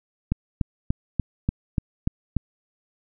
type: click train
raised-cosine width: 5 ms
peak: -9 dBFS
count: 8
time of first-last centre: 0.32-2.367 s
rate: 3.42 Hz
effects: none